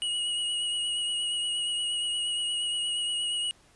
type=tone with vibrato; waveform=square; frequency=2900 Hz; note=F#7; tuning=35 cents flat; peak=-28 dBFS; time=0.02-3.51 s; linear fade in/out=0 ms; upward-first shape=triangle; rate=8.5 Hz; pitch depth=26 cents each way; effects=pink hiss -60 dBFS RMS until 3.75 s + resampled to 24000 Hz